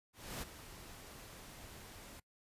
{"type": "noise with ADSR envelope", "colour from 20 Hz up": "pink", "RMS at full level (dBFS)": -42, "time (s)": [0.13, 2.2], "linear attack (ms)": 290, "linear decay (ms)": 20, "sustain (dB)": -11, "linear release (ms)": 7, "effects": ["noise-tail reverb RT60 0.1 s tail -23 dB re dry", "resampled to 32000 Hz"]}